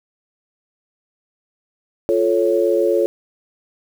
sine chord, F augmented, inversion none, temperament equal with one note detuned, 349.2 / 437.2 / 554.4 Hz, F4 / A4 / C#5, 0 / -11 / 0 cents, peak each -18 dBFS, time 2.09-3.06 s, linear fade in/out 0 ms, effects 7-bit

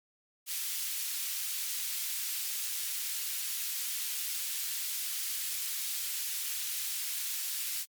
white high-pass noise, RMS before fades -35 dBFS, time 0.46-7.86 s, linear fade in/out 50 ms, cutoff 2400 Hz, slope 12 dB/octave, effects MP3 96 kbps

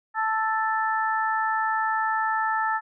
harmonic tone, 440 Hz, A4, in tune, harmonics 2 / 3 / 4, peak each -25 / -27 / -28 dBFS, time 0.14-2.81 s, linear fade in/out 50 ms, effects none

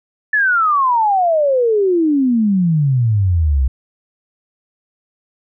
sine exponential sweep, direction down, 1760 to 62.3 Hz, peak -11 dBFS, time 0.33-3.68 s, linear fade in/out 5 ms, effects none

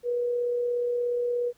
sine tone with amplitude modulation, 484 Hz, B4, 35 cents flat, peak -23 dBFS, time 0.03-1.53 s, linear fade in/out 50 ms, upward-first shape sine, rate 36.9 Hz, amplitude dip 25%, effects pink hiss -64 dBFS RMS until 1.57 s

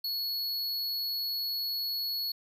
square tone, 4370 Hz, C#8, 26 cents flat, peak -31 dBFS, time 0.04-2.32 s, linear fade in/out 5 ms, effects none

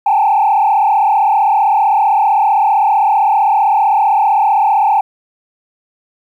sine tone with frequency modulation, 835 Hz, G#5, 9 cents sharp, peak -7 dBFS, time 0.06-5.01 s, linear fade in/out 5 ms, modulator 35.5 Hz, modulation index 1.7, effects tanh soft clip ceiling -5 dBFS + 8-bit

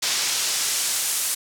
pink noise with band-pass filter sweep, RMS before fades -24 dBFS, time 0.02-1.35 s, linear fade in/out 10 ms, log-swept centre 5000 to 9700 Hz, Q 0.94, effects none

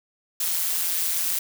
blue noise with amplitude modulation, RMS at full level -22 dBFS, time 0.4-1.39 s, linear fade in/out 5 ms, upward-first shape sine, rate 171 Hz, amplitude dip 65%, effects none

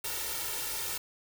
white noise with comb filter, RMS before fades -35 dBFS, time 0.04-0.98 s, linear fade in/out 5 ms, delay 2.2 ms, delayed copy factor +0.85, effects none

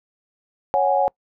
sine chord, C# suspended fourth, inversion none, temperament equal, 554.4 / 740 / 830.6 Hz, C#5 / F#5 / G#5, 0 / 0 / 0 cents, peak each -20 dBFS, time 0.74-1.08 s, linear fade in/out 0 ms, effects noise-tail reverb RT60 0.1 s tail -26 dB re dry

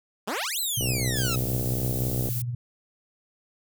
10% pulse exponential two-way sweep, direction up then down, 183 to 4186 to 1271 Hz, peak -19 dBFS, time 0.27-1.36 s, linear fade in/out 10 ms, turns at 0.59 s
sine tone with tremolo, 121 Hz, B2, 35 cents flat, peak -25 dBFS, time 0.77-2.55 s, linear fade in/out 5 ms, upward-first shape sine, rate 17 Hz, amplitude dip 45%
click train, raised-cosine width 2 ms, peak -18 dBFS, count 95, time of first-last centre 0.81-2.288 s, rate 63.6 Hz
violet noise, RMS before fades -33 dBFS, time 1.16-2.42 s, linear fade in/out 5 ms
effects none

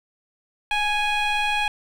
sine tone with frequency modulation, 1661.2 Hz, G#6, in tune, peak -17 dBFS, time 0.71-1.68 s, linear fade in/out 2 ms, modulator 825 Hz, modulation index 1.8, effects tanh soft clip ceiling -19 dBFS + 8-bit

